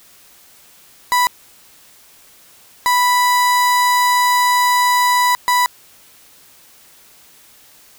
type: tone bursts at uneven times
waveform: 35% pulse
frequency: 987 Hz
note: B5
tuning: 1 cent flat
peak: -10 dBFS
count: 3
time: 1.12-1.27 / 2.86-5.35 / 5.48-5.66 s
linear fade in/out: 0 ms
effects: white hiss -47 dBFS RMS until 7.98 s